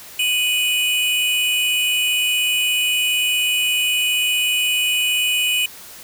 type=tone pair together; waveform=square; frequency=2489 / 2952 Hz; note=D#7 / F#7; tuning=0 / -5 cents; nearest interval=minor third; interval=295 cents; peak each=-20 dBFS; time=0.19-5.66 s; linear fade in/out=5 ms; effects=white hiss -39 dBFS RMS until 6.03 s